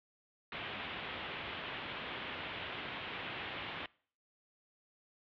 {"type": "low-pass noise", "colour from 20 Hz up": "white", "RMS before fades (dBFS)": -43, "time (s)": [0.52, 3.86], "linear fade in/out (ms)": 2, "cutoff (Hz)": 3400, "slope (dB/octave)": 48, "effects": ["noise-tail reverb RT60 0.5 s tail -24 dB re dry", "high-pass 60 Hz 12 dB/octave"]}